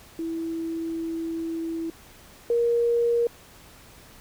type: tone pair in turn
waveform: sine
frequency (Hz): 328.5 / 471.1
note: E4 / A#4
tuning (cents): -6 / +18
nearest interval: tritone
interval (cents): 624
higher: second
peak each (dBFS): -27 / -19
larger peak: second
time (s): 0.19-1.9 / 2.5-3.27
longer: first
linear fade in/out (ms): 2
effects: pink hiss -50 dBFS RMS until 4.2 s